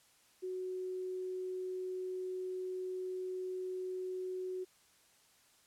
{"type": "tone", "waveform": "sine", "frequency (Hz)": 370, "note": "F#4", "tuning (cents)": 0, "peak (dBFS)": -37, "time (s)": [0.42, 4.65], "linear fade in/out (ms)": 20, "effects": ["white hiss -67 dBFS RMS until 5.66 s", "low-pass 11000 Hz 12 dB/octave"]}